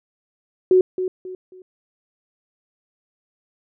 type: tone with echo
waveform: sine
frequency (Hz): 370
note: F#4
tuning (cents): 0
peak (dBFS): -10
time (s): 0.71-0.81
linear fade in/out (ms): 2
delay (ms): 270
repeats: 3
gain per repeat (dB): -10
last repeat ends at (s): 1.62
effects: none